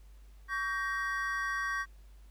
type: chord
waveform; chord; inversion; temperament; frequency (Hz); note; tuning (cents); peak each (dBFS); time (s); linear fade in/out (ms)
triangle; G diminished; second; just; 1128.9 / 1568 / 1881.6; Db6 / G6 / Bb6; +31 / 0 / +16; -34; 0.48-1.86; 50
effects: added 50 Hz sine -51 dBFS peak until 2.3 s + pink hiss -68 dBFS RMS until 2.3 s